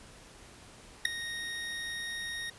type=tone with ADSR envelope; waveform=25% pulse; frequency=1864.7 Hz; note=A#6; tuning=in tune; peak=-15 dBFS; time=1.05-2.5 s; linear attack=5 ms; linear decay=4 ms; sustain=-17 dB; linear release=4 ms; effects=pink hiss -53 dBFS RMS until 2.58 s + resampled to 24000 Hz